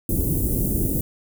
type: band-stop noise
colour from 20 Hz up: pink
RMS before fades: -22 dBFS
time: 0.09-1.01 s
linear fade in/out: 2 ms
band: 380 to 11000 Hz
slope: 24 dB/octave
effects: none